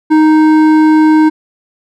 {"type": "tone with hard clipping", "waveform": "sine", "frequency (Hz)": 311.1, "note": "D#4", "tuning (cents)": 0, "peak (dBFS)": -6, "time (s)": [0.1, 1.3], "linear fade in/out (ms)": 20, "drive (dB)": 10, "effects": []}